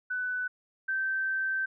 sine tone pair in turn, 1497 / 1553 Hz, F#6 / G6, +20 / -17 cents, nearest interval minor second, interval 63 cents, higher second, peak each -29 / -27 dBFS, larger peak second, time 0.1-0.48 / 0.88-1.66 s, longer second, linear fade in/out 10 ms, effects none

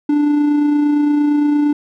triangle tone with amplitude modulation, 293.7 Hz, D4, in tune, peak -8 dBFS, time 0.09-1.73 s, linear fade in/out 5 ms, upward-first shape sine, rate 28.7 Hz, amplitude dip 30%, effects none

